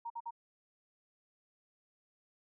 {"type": "tone bursts", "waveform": "sine", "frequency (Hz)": 932.3, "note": "A#5", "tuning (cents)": 0, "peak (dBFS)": -38, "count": 3, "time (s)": [0.05, 0.308], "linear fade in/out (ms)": 10, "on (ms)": 52, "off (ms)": 51, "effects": []}